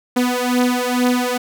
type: beating tone pair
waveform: sawtooth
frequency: 247 / 249.2 Hz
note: B3 / B3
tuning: 0 / +16 cents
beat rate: 2.2 Hz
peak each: -14 / -15 dBFS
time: 0.16-1.38 s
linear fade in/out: 10 ms
effects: none